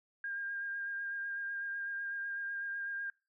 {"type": "tone with vibrato", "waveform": "sine", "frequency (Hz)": 1609, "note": "G6", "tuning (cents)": 45, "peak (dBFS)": -36, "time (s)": [0.24, 3.1], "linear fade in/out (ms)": 2, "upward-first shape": "sine", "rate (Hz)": 8, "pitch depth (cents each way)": 17, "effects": ["noise-tail reverb RT60 0.3 s tail -24 dB re dry"]}